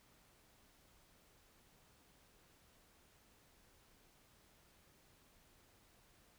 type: silence
effects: pink hiss -69 dBFS RMS until 6.38 s